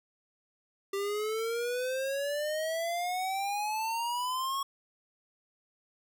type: exponential sweep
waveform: square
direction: up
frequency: 392 to 1108.7 Hz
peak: -31 dBFS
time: 0.93-4.63 s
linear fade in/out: 5 ms
effects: none